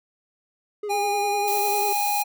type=tone with vibrato; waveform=triangle; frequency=409.6 Hz; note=G#4; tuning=24 cents flat; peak=-25 dBFS; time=0.83-1.93 s; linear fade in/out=5 ms; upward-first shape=sine; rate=10 Hz; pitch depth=45 cents each way
type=tone with pitch glide; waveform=square; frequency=814 to 822 Hz; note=G#5 to G#5; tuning=-35 to -18 cents; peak=-23 dBFS; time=0.89-2.24 s; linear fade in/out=20 ms; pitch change=+17 cents; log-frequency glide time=1.26-1.79 s
type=noise; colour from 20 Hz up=violet; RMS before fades=-29 dBFS; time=1.47-2.23 s; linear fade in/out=10 ms
effects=none